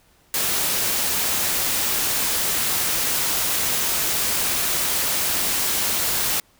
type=noise; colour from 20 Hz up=white; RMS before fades=-22 dBFS; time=0.34-6.4 s; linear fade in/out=2 ms; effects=pink hiss -58 dBFS RMS until 6.59 s